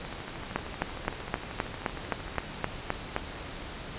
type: two click trains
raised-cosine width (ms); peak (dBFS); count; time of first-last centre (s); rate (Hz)
0.5; -11 / -24; 11 / 31; 0.56-3.164 / 0.05-2.358; 3.84 / 13
effects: pink hiss -40 dBFS RMS until 3.98 s + resampled to 8000 Hz